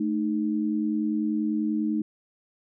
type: tone pair together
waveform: sine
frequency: 218.5 / 308.7 Hz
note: A3 / D#4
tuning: -12 / -14 cents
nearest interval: tritone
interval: 598 cents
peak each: -26 dBFS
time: 0-2.02 s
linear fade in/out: 5 ms
effects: none